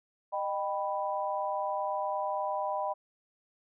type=chord; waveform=sine; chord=Eb augmented; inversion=none; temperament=equal with one note detuned; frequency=613 / 784 / 987.8 Hz; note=Eb5 / G5 / B5; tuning=-26 / 0 / 0 cents; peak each=-34 dBFS; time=0.32-2.94 s; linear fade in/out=20 ms; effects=none